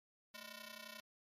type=ring-modulated tone; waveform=5% pulse; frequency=409.4 Hz; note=G#4; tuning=25 cents flat; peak=-36 dBFS; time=0.34-1 s; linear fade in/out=0 ms; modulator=189 Hz; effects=MP3 64 kbps